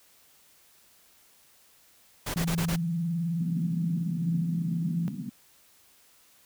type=noise bursts; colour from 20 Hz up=pink; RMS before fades=-32 dBFS; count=5; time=2.26-2.763 s; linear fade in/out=10 ms; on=83 ms; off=22 ms
type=tone with vibrato; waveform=sine; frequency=168.2 Hz; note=E3; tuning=35 cents sharp; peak=-26 dBFS; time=2.36-5.08 s; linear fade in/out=0 ms; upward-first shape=sine; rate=19 Hz; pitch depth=75 cents each way
type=band-pass noise; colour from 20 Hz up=white; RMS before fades=-36 dBFS; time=3.4-5.3 s; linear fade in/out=10 ms; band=140 to 240 Hz; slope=48 dB/octave
effects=white hiss -60 dBFS RMS until 6.45 s